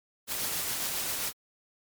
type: noise with tremolo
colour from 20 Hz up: white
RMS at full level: -31 dBFS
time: 0.27-1.33 s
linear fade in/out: 50 ms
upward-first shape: sine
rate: 7.4 Hz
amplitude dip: 25%
effects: MP3 96 kbps